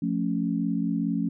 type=chord; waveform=sine; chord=F augmented; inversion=none; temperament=equal with one note detuned; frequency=175.22 / 220 / 277.2 Hz; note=F3 / A3 / C#4; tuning=+6 / 0 / 0 cents; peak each=-28 dBFS; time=0.02-1.29 s; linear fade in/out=5 ms; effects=none